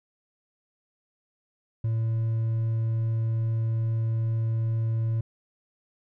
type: tone with hard clipping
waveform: triangle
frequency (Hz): 112.8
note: A2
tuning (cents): +44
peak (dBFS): -24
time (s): 1.84-5.21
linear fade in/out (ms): 5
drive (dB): 5
effects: none